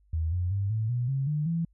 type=tone with pitch steps; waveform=sine; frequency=80.5 / 89.32 / 99.11 / 109.97 / 122.02 / 135.38 / 150.22 / 166.68 Hz; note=E2 / F2 / G2 / A2 / B2 / C#3 / D3 / E3; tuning=-41 / +39 / +20 / 0 / -20 / -41 / +39 / +19 cents; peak=-25 dBFS; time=0.13-1.65 s; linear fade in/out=5 ms; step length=190 ms; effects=added 50 Hz sine -60 dBFS peak until 1.73 s